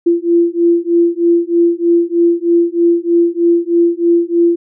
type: beating tone pair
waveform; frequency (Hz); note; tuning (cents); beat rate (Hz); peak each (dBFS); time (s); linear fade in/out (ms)
sine; 340 / 343.2; F4 / F4; -46 / -30; 3.2; -12; 0.06-4.56; 10
effects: none